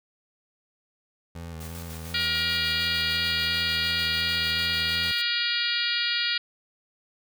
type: tone with vibrato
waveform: 25% pulse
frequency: 82.41 Hz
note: E2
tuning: in tune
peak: -32 dBFS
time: 1.35-5.12 s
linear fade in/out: 5 ms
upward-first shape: square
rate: 2.8 Hz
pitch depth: 34 cents each way
type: noise with tremolo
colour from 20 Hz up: white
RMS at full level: -43 dBFS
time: 1.6-5.22 s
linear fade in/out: 10 ms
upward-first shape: square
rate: 6.7 Hz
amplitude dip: 40%
type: harmonic tone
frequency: 474.8 Hz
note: A#4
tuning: 32 cents sharp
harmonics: 3 / 4 / 5 / 6 / 7 / 8 / 9 / 10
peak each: -32 / -32 / -32 / -32 / -32 / -32 / -32 / -32 dBFS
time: 2.14-6.38 s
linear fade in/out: 5 ms
effects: none